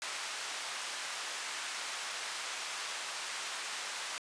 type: band-pass noise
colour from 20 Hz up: pink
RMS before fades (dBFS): -40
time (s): 0.02-4.18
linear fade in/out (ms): 0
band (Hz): 1100 to 8800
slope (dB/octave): 12
effects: resampled to 22050 Hz